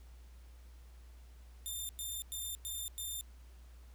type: tone bursts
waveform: 5% pulse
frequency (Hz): 3591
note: A7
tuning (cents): +35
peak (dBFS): -31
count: 5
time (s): 1.66-3.21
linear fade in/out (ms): 0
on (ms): 230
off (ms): 100
effects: added 60 Hz sine -52 dBFS peak until 3.94 s + pink hiss -67 dBFS RMS until 3.94 s